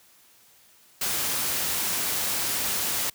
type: noise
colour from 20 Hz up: white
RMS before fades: -27 dBFS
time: 1.01-3.1 s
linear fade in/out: 5 ms
effects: white hiss -57 dBFS RMS until 3.14 s + high-pass 60 Hz 12 dB/octave